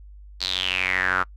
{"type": "tone with band-pass filter sweep", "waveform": "sawtooth", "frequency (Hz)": 92.7, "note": "F#2", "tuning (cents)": 4, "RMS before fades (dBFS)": -24, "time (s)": [0.4, 1.24], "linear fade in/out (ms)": 20, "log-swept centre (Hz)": [4400, 1300], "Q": 7.1, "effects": ["noise-tail reverb RT60 0.1 s tail -25 dB re dry", "added 50 Hz sine -41 dBFS peak until 1.36 s"]}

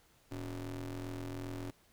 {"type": "ring-modulated tone", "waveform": "30% pulse", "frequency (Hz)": 87.31, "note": "F2", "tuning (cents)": 0, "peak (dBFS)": -34, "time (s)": [0.31, 1.71], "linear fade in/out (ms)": 10, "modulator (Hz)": 196, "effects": ["pink hiss -67 dBFS RMS until 1.92 s"]}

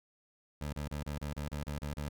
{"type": "tone bursts", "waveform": "20% pulse", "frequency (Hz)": 73.42, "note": "D2", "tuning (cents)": 0, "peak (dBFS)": -31, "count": 10, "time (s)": [0.61, 2.089], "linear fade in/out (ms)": 5, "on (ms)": 120, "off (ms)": 31, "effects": []}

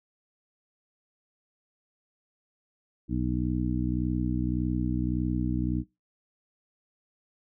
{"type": "harmonic tone", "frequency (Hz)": 61.74, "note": "B1", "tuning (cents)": 0, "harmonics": [1, 2, 3, 4, 5], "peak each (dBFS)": [-32, -32, -32, -32, -32], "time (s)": [3.08, 5.84], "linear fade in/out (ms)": 50, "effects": ["noise-tail reverb RT60 0.2 s tail -19 dB re dry"]}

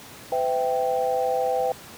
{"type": "chord", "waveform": "sine", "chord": "E minor", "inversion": "second", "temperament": "equal with one note detuned", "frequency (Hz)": [505.4, 659.3, 784], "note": ["B4", "E5", "G5"], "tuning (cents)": [40, 0, 0], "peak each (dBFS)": [-24, -28, -25], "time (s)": [0.32, 1.72], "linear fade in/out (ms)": 2, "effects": ["pink hiss -43 dBFS RMS until 1.97 s", "high-pass 100 Hz 12 dB/octave"]}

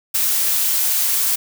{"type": "noise", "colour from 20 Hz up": "blue", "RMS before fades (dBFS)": -18, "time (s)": [0.14, 1.36], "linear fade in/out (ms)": 10, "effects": []}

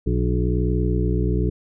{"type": "harmonic tone with a mistuned harmonic", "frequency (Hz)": 60.9, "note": "B1", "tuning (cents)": -24, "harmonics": [1, 2, 3, 5, 6, 7], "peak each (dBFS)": [-21, -24, -26, -28, -29, -29], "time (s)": [0.06, 1.5], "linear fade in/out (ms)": 10, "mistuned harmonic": 5, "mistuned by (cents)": -44, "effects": []}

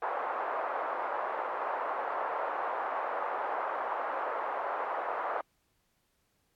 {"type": "band-pass noise", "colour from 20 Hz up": "white", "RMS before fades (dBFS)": -34, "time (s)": [0.02, 5.41], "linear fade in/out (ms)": 2, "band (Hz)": [520, 1200], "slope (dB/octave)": 24, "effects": ["pink hiss -75 dBFS RMS until 6.55 s", "AAC 64 kbps"]}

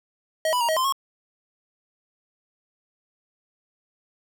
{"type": "tone with pitch steps", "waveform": "square", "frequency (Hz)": [634, 989, 940, 634, 1038, 1092], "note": ["D#5", "B5", "A#5", "D#5", "C6", "C#6"], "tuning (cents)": [32, 2, 14, 32, -14, -26], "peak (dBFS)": -21, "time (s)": [0.45, 0.924], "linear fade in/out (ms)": 2, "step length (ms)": 79, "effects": []}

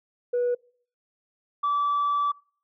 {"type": "tone pair in turn", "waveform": "sine", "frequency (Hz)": [487.5, 1156.2], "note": ["B4", "D6"], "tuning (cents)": [-23, -27], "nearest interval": "octave + minor third", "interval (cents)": 1496, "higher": "second", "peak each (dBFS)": -20, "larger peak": "neither", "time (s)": [[0.33, 0.55], [1.63, 2.32]], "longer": "second", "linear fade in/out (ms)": 10, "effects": ["noise-tail reverb RT60 0.5 s tail -25 dB re dry", "tanh soft clip ceiling -19 dBFS"]}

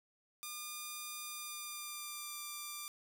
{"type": "tone with pitch glide", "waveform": "5% pulse", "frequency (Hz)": [1206, 1185.3], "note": ["D6", "D6"], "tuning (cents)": [46, 16], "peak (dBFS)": -31, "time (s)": [0.43, 2.88], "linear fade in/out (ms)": 0, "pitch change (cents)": -30, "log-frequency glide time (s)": [1.2, 2.44], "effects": []}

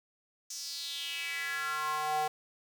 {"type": "tone with high-pass filter sweep", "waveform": "square", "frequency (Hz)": 152.9, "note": "D#3", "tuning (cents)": -30, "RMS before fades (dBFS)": -35, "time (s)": [0.5, 2.28], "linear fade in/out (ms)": 5, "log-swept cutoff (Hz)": [6100, 660], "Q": 4.4, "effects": []}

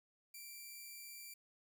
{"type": "tone", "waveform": "5% pulse", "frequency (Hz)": 2349, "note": "D7", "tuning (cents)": 0, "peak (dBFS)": -40, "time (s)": [0.34, 1.34], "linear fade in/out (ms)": 5, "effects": ["13-bit"]}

